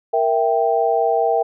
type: chord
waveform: sine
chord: E diminished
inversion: second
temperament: equal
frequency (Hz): 466.2 / 659.3 / 784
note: Bb4 / E5 / G5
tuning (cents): 0 / 0 / 0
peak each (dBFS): -19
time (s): 0.13-1.43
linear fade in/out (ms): 10
effects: none